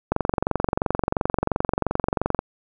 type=click train; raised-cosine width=1 ms; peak=-6 dBFS; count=53; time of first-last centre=0.12-2.391 s; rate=22.9 Hz; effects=none